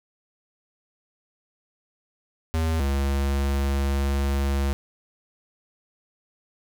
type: tone pair in turn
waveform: square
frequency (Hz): 80.6 / 69.28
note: E2 / C#2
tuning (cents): -38 / 0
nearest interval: minor third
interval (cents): 262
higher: first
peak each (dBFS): -22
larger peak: neither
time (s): 2.54-2.8 / 2.8-4.73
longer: second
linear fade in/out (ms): 0
effects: none